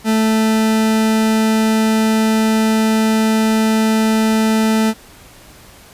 40% pulse tone, 220 Hz, A3, in tune, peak -11 dBFS, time 0.04-4.94 s, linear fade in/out 50 ms, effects pink hiss -42 dBFS RMS until 5.93 s + resampled to 32000 Hz

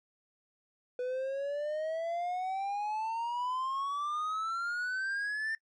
triangle exponential sweep, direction up, 493.6 to 1800 Hz, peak -30 dBFS, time 0.99-5.55 s, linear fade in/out 2 ms, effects noise-tail reverb RT60 0.1 s tail -22 dB re dry + resampled to 22050 Hz

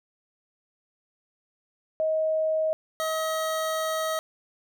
sine / 25% pulse tone pair in turn, 631 / 635.8 Hz, D#5 / D#5, +24 / +37 cents, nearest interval unison, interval 13 cents, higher second, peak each -22 dBFS, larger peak neither, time 2-2.73 / 3-4.19 s, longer second, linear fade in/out 0 ms, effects none

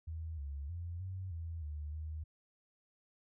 sine tone with pitch steps, 80.6 / 70.5 / 85.9 / 93.7 / 82.7 / 74.8 / 78 Hz, E2 / C#2 / F2 / F#2 / E2 / D2 / D#2, -38 / +30 / -28 / +22 / +6 / +32 / +5 cents, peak -39 dBFS, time 0.07-2.24 s, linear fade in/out 10 ms, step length 310 ms, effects none

